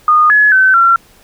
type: tone with pitch steps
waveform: sine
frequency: 1227 / 1697 / 1529 / 1364 Hz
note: D#6 / G#6 / G6 / F6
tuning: -25 / +37 / -44 / -41 cents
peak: -5 dBFS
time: 0.08-0.96 s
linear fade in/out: 2 ms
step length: 220 ms
effects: pink hiss -46 dBFS RMS until 1.23 s